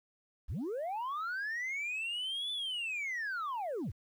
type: linear two-way sweep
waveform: sine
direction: up then down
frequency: 32.7 to 3512 to 53 Hz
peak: -32 dBFS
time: 0.48-3.92 s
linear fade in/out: 20 ms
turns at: 2.52 s
effects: tanh soft clip ceiling -33 dBFS + 11-bit